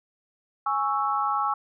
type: chord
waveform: sine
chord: C# minor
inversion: second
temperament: equal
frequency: 830.6 / 1108.7 / 1318.5 Hz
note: G#5 / C#6 / E6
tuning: 0 / 0 / 0 cents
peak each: -27 dBFS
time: 0.66-1.54 s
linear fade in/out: 5 ms
effects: none